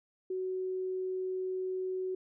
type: tone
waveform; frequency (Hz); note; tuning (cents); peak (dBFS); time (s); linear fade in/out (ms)
sine; 372.8; F#4; +13; -32; 0.3-2.15; 5
effects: none